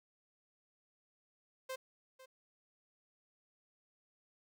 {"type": "tone with echo", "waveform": "sawtooth", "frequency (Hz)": 522, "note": "C5", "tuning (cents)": -4, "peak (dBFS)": -36, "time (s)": [1.69, 1.76], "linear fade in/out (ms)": 10, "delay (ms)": 500, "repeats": 1, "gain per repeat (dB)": -15, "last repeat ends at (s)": 2.26, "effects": []}